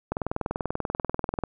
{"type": "click train", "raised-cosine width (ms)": 1, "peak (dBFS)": -13, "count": 28, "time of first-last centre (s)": [0.12, 1.437], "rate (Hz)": 20.5, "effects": []}